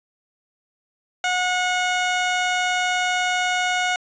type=tone; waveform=15% pulse; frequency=728 Hz; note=F#5; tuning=28 cents flat; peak=-13 dBFS; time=1.24-3.96 s; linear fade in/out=2 ms; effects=resampled to 16000 Hz + 7-bit